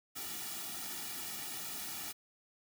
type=noise with comb filter; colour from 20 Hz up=white; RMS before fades=-42 dBFS; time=0.15-2.13 s; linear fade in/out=20 ms; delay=1.9 ms; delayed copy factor=-0.95; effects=none